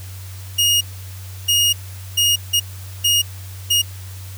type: tone bursts at uneven times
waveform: sawtooth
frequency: 2863 Hz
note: F7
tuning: 42 cents sharp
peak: -10 dBFS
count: 6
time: 0.58-0.81 / 1.48-1.73 / 2.17-2.36 / 2.53-2.6 / 3.04-3.22 / 3.7-3.82 s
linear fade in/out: 10 ms
effects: added 94 Hz sine -31 dBFS peak until 4.37 s + white hiss -41 dBFS RMS until 4.37 s